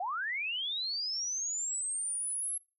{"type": "linear sweep", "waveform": "sine", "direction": "up", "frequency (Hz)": [681, 11175], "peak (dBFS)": -32, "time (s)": [0, 2.58], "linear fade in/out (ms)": 5, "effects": ["noise-tail reverb RT60 0.3 s tail -24 dB re dry"]}